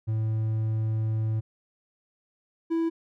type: tone pair in turn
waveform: triangle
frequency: 110 / 329.6 Hz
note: A2 / E4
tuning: 0 / 0 cents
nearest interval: octave + perfect fifth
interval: 1900 cents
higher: second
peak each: -22 / -21 dBFS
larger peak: second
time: 0.07-1.41 / 2.7-2.9 s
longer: first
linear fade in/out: 20 ms
effects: none